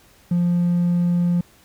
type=tone; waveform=triangle; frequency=174.61 Hz; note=F3; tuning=in tune; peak=-13 dBFS; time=0.31-1.41 s; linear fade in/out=5 ms; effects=tanh soft clip ceiling -11 dBFS + pink hiss -53 dBFS RMS until 1.64 s